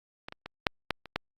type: clicks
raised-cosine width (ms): 0.3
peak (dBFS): -22 / -25 / -23 / -6 / -10 / -27 / -12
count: 7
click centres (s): 0.285 / 0.324 / 0.46 / 0.668 / 0.907 / 1.057 / 1.16
effects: Opus 48 kbps